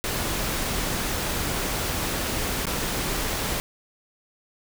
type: noise with dropouts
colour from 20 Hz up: pink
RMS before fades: -27 dBFS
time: 0.04-3.6 s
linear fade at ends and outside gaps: 0 ms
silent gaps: 2.655-2.668 s
effects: none